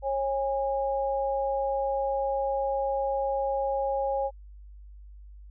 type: tone pair together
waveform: sine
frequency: 546 / 818.1 Hz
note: C#5 / G#5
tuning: -26 / -26 cents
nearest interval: perfect fifth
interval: 700 cents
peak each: -27 / -29 dBFS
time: 0.02-4.31 s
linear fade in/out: 50 ms
effects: added 50 Hz sine -44 dBFS peak until 5.5 s